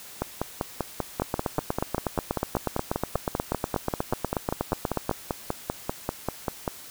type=two click trains; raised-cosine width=1 ms; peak=-11 / -10 dBFS; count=34 / 33; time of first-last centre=0.22-6.678 / 1.22-5.094 s; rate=5.11 / 8.26 Hz; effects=white hiss -44 dBFS RMS until 6.9 s